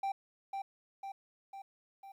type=tone with echo; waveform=triangle; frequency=784 Hz; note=G5; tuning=in tune; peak=-30 dBFS; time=0.03-0.12 s; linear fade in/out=5 ms; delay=500 ms; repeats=4; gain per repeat=-4 dB; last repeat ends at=2.12 s; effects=12-bit